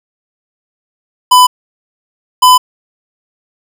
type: tone pair in turn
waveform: square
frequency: 1000 / 1005.8 Hz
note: B5 / B5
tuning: +21 / +31 cents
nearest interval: unison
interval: 10 cents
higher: second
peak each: -3 dBFS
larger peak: neither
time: 1.31-1.47 / 2.42-2.58 s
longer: neither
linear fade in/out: 10 ms
effects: none